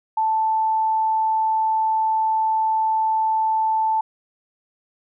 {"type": "tone", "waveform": "sine", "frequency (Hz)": 880, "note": "A5", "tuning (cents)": 0, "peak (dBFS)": -17, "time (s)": [0.17, 4.01], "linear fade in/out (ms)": 5, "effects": []}